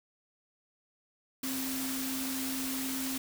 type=tone in noise; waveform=sine; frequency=264.1 Hz; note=C4; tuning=16 cents sharp; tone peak=-35 dBFS; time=1.43-3.18 s; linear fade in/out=5 ms; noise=white; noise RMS=-37 dBFS; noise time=1.43-3.18 s; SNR=-1 dB; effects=none